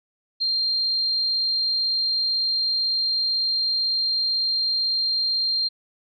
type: tone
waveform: sine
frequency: 4186 Hz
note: C8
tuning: in tune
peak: -20 dBFS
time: 0.4-5.69 s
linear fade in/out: 20 ms
effects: none